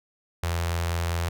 sawtooth tone with notch filter, 85 Hz, F2, 46 cents flat, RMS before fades -27 dBFS, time 0.43-1.29 s, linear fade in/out 5 ms, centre 240 Hz, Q 0.52, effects none

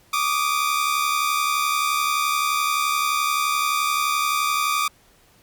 sawtooth tone pair together, 1157 / 1228.6 Hz, D6 / D#6, -26 / -22 cents, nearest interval minor second, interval 104 cents, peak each -19 dBFS, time 0.13-4.88 s, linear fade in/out 5 ms, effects pink hiss -56 dBFS RMS until 5.42 s + Opus 48 kbps

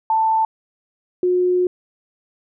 sine tone pair in turn, 886 / 361.3 Hz, A5 / F#4, +12 / -41 cents, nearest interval octave + major third, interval 1553 cents, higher first, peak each -14 dBFS, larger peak neither, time 0.1-0.45 / 1.23-1.67 s, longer second, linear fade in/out 2 ms, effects none

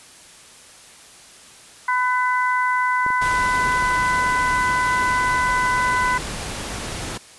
harmonic tone, 501 Hz, B4, 25 cents sharp, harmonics 2 / 3 / 4, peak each -19 / -23 / -25 dBFS, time 1.88-6.18 s, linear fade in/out 5 ms
clicks, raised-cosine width 2 ms, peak -19 / -23 / -17 / -23 dBFS, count 4, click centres 3.064 / 3.104 / 3.824 / 3.865 s
pink noise, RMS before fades -29 dBFS, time 3.21-7.18 s, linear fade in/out 10 ms
effects white hiss -45 dBFS RMS until 7.38 s + resampled to 24000 Hz

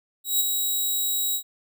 5% pulse tone with ADSR envelope, 3850 Hz, B7, 45 cents flat, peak -10 dBFS, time 0.24-1.43 s, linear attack 160 ms, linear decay 18 ms, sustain -5 dB, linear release 83 ms, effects none

